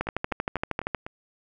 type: two click trains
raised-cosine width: 0.5 ms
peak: -20 / -11 dBFS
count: 5 / 13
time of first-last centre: 0.07-1.065 / 0.01-0.948 s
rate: 4.02 / 12.8 Hz
effects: none